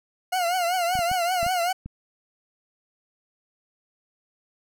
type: tone with vibrato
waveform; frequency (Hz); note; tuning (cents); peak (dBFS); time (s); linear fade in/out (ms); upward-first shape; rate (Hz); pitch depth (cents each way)
40% pulse; 712; F5; +33; -21; 0.32-1.73; 10; triangle; 5.2; 110
type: clicks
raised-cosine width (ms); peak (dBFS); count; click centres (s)
5; -23; 6; 0.954 / 0.991 / 1.115 / 1.43 / 1.465 / 1.86
effects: none